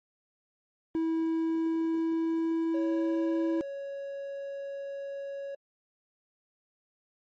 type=tone with pitch glide; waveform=triangle; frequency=325.1 to 329.1 Hz; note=E4 to E4; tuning=-24 to -3 cents; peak=-24 dBFS; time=0.95-3.61 s; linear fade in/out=0 ms; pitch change=+21 cents; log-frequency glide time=1.11-3.17 s
type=tone; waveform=triangle; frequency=556 Hz; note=C#5; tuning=5 cents sharp; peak=-33 dBFS; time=2.74-5.55 s; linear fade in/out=5 ms
effects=MP3 32 kbps